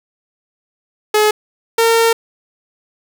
sawtooth tone pair in turn, 424.9 / 457.2 Hz, G#4 / A#4, +40 / -34 cents, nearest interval minor second, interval 126 cents, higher second, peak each -6 dBFS, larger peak neither, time 1.14-1.31 / 1.78-2.13 s, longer second, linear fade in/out 5 ms, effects none

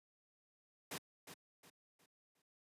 pink noise with echo, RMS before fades -44 dBFS, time 0.91-0.98 s, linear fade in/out 5 ms, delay 360 ms, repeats 4, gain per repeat -9 dB, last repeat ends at 2.42 s, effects high-pass 150 Hz 12 dB/octave + resampled to 32000 Hz

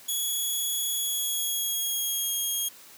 5% pulse tone with pitch glide, 3366 to 3259 Hz, G#7 to G#7, +23 to -33 cents, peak -19 dBFS, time 0.08-2.69 s, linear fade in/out 10 ms, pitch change -56 cents, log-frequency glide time 0.95-2.32 s, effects white hiss -50 dBFS RMS until 2.97 s + high-pass 150 Hz 12 dB/octave

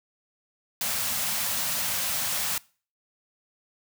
white band-stop noise, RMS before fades -28 dBFS, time 0.81-2.58 s, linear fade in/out 2 ms, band 260 to 510 Hz, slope 48 dB/octave, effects noise-tail reverb RT60 0.4 s tail -23 dB re dry + high-pass 80 Hz 12 dB/octave

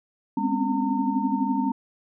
sine tone cluster, 204.9 / 251.3 / 262.6 / 275 / 912 Hz, G#3 / B3 / C4 / C#4 / A#5, -23 / +30 / +6 / -14 / -38 cents, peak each -28 dBFS, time 0.37-1.72 s, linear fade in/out 5 ms, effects none

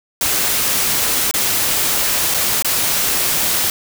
white noise with dropouts, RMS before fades -17 dBFS, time 0.21-3.7 s, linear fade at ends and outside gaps 2 ms, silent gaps 1.312-1.339 / 2.341-2.344 / 2.624-2.646 s, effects none

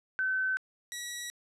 sine / 10% pulse tone pair in turn, 1527 / 1927.3 Hz, G6 / B6, -46 / -43 cents, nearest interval major third, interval 403 cents, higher second, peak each -27 dBFS, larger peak neither, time 0.19-0.57 / 0.92-1.3 s, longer neither, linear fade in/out 0 ms, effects low-pass 10000 Hz 12 dB/octave

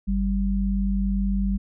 sine tone pair together, 48.82 / 196 Hz, G1 / G3, -6 / 0 cents, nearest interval 2 octaves, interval 2406 cents, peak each -23 dBFS, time 0.07-1.58 s, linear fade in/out 20 ms, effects none

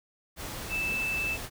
sine tone in noise, 2636 Hz, E7, 1 cent flat, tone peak -28 dBFS, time 0.69-1.38 s, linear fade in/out 50 ms, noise pink, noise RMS -38 dBFS, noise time 0.36-1.5 s, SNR +7 dB, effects none

